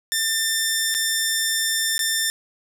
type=tone with dropouts; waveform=10% pulse; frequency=1790 Hz; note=A6; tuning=29 cents sharp; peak=-11 dBFS; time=0.12-2.3 s; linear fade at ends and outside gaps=0 ms; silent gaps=0.942-0.948 / 1.98-1.992 s; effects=none